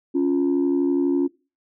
sine tone pair together, 277.8 / 350 Hz, C#4 / F4, +4 / +4 cents, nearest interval major third, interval 400 cents, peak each -18 / -20 dBFS, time 0.14-1.28 s, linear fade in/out 20 ms, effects noise-tail reverb RT60 0.3 s tail -21 dB re dry + tanh soft clip ceiling -13 dBFS

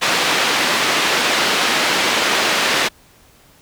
white band-pass noise, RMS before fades -17 dBFS, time 0.01-2.89 s, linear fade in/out 20 ms, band 230 to 3400 Hz, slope 12 dB/octave, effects pink hiss -50 dBFS RMS until 3.61 s

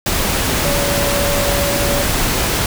sine tone in noise, 569 Hz, C#5, 45 cents sharp, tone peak -20 dBFS, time 0.65-2.03 s, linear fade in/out 2 ms, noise pink, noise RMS -17 dBFS, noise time 0.06-2.66 s, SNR -6 dB, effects none

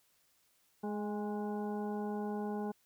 harmonic tone with a mistuned harmonic, 209.3 Hz, G#3, 14 cents sharp, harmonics 1 / 2 / 3 / 4 / 5 / 7, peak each -37 / -40 / -50 / -43 / -53 / -56 dBFS, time 0.83-2.72 s, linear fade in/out 10 ms, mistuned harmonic 4, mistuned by -31 cents, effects white hiss -72 dBFS RMS until 2.85 s

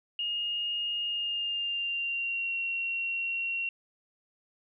sine tone with pitch glide, 2849 to 2739 Hz, F7 to F7, +34 to -34 cents, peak -29 dBFS, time 0.19-3.69 s, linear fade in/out 2 ms, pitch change -68 cents, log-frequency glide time 1.03-2.55 s, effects none

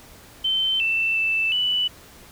sine tone with pitch steps, 3088 / 2668 / 2648 / 2972 Hz, G7 / E7 / E7 / F#7, -27 / +20 / +7 / +7 cents, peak -19 dBFS, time 0.44-1.88 s, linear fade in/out 10 ms, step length 360 ms, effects pink hiss -47 dBFS RMS until 2.31 s

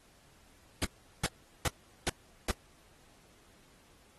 pink noise bursts, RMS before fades -30 dBFS, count 5, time 0.82-2.51 s, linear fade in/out 0 ms, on 26 ms, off 390 ms, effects pink hiss -63 dBFS RMS until 4.18 s + AAC 32 kbps

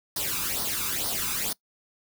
white noise with flanger, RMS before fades -29 dBFS, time 0.16-1.53 s, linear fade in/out 5 ms, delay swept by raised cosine 0.2 to 0.83 ms, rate 2.2 Hz, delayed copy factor +0.7, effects noise-tail reverb RT60 0.1 s tail -22 dB re dry

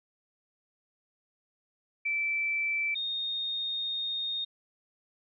sine tone pair in turn, 2326 / 3692 Hz, D7 / A#7, -17 / -17 cents, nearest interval minor sixth, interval 800 cents, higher second, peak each -27 / -30 dBFS, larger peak first, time 2.05-2.95 / 2.95-4.45 s, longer second, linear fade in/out 10 ms, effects none

